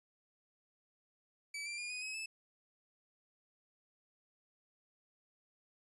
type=tone with pitch steps; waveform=sawtooth; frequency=2300 / 2361 / 2423 / 2487 / 2552 / 2619 Hz; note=D7 / D7 / D#7 / D#7 / D#7 / E7; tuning=-37 / +9 / -47 / -1 / +43 / -12 cents; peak=-37 dBFS; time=1.54-2.26 s; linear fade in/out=5 ms; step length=120 ms; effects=resampled to 24000 Hz